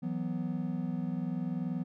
triangle chord, E suspended second, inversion none, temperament just, 164.81 / 185.42 / 247.2 Hz, E3 / F#3 / B3, 0 / +4 / +2 cents, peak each -34 dBFS, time 0.02-1.84 s, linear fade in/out 20 ms, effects none

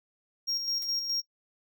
triangle tone with tremolo, 5580 Hz, F8, 2 cents flat, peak -26 dBFS, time 0.47-1.22 s, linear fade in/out 20 ms, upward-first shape square, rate 4.8 Hz, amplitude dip 45%
blue noise with exponential decay, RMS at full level -40 dBFS, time 0.82-0.92 s, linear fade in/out 1 ms, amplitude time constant 21 ms
effects noise-tail reverb RT60 0.1 s tail -25 dB re dry

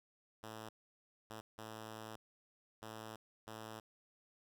5% pulse tone bursts at uneven times, 110 Hz, A2, in tune, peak -36 dBFS, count 5, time 0.43-0.69 / 1.3-1.41 / 1.58-2.16 / 2.82-3.16 / 3.47-3.8 s, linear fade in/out 5 ms, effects none

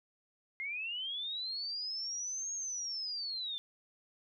sine linear two-way sweep, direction up then down, 2093 to 6580 to 3516 Hz, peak -36 dBFS, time 0.6-3.58 s, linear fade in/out 0 ms, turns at 2.53 s, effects none

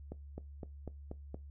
accelerating click train, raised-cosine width 2 ms, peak -29 dBFS, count 6, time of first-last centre 0.12-1.344 s, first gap 260 ms, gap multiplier 0.97, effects noise-tail reverb RT60 0.2 s tail -19 dB re dry + added 71 Hz sine -47 dBFS peak until 1.5 s

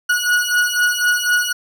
40% pulse beating tone pair, 1456 / 1460 Hz, F#6 / F#6, -28 / -24 cents, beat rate 4 Hz, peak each -17 dBFS, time 0.09-1.53 s, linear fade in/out 10 ms, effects none

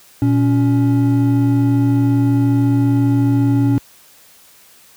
triangle tone pair together, 118.43 / 280.7 Hz, A#2 / C#4, +28 / +22 cents, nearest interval octave + minor third, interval 1494 cents, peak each -12 dBFS, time 0.22-3.78 s, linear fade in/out 0 ms, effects white hiss -47 dBFS RMS until 4.96 s + high-pass 60 Hz 12 dB/octave

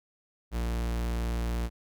45% pulse tone, 58 Hz, A#1, 8 cents flat, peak -28 dBFS, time 0.51-1.7 s, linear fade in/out 50 ms, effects none

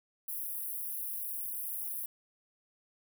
white high-pass noise, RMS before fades -38 dBFS, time 0.28-2.06 s, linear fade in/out 5 ms, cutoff 10000 Hz, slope 96 dB/octave, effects none

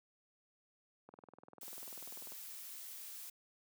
click train, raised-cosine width 1 ms, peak -40 dBFS, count 26, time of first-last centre 1.09-2.322 s, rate 20.3 Hz
blue noise, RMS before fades -49 dBFS, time 1.61-3.3 s, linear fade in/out 5 ms
effects high-pass 200 Hz 12 dB/octave

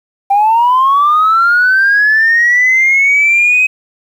sine linear sweep, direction up, 784 to 2539 Hz, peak -5 dBFS, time 0.3-3.67 s, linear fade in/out 10 ms, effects tanh soft clip ceiling -3 dBFS + 7-bit

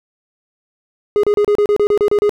triangle tone bursts, 414.1 Hz, G#4, 5 cents flat, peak -8 dBFS, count 11, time 1.16-2.294 s, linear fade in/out 0 ms, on 74 ms, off 32 ms, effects none

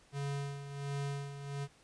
square tone with tremolo, 140.9 Hz, C#3, 29 cents sharp, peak -35 dBFS, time 0.12-1.68 s, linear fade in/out 50 ms, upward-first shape sine, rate 1.4 Hz, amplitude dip 65%, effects pink hiss -64 dBFS RMS until 1.83 s + resampled to 22050 Hz

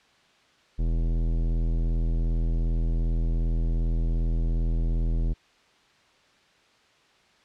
sine tone with tanh clipping, 41.31 Hz, E1, 4 cents sharp, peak -24 dBFS, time 0.78-5.34 s, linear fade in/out 20 ms, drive 17 dB, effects white hiss -60 dBFS RMS until 7.44 s + low-pass 4000 Hz 12 dB/octave

